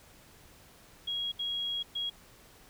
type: tone bursts at uneven times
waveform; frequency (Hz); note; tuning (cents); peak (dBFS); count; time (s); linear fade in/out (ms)
sine; 3300; G#7; -12; -31; 3; 1.07-1.32 / 1.39-1.83 / 1.95-2.1; 10
effects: pink hiss -57 dBFS RMS until 2.69 s